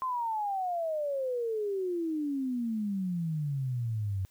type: exponential sweep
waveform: sine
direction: down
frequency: 1054 to 93 Hz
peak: -29 dBFS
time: 0.02-4.25 s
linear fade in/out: 0 ms
effects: white hiss -66 dBFS RMS until 4.3 s